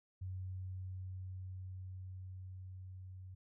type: tone with level ramp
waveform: sine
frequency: 93.1 Hz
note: F#2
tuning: 11 cents sharp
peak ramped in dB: -40 to -48 dBFS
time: 0.21-3.35 s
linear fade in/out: 10 ms
effects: none